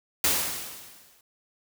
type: noise with exponential decay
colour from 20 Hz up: white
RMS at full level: -21 dBFS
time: 0.24-1.21 s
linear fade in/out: 2 ms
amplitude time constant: 210 ms
effects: none